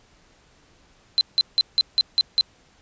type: tone bursts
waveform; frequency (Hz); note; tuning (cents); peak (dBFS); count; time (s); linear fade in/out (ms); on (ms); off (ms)
sine; 4072; C8; -48; -14; 7; 1.18-2.41; 0; 30; 170
effects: pink hiss -57 dBFS RMS until 2.81 s + resampled to 16000 Hz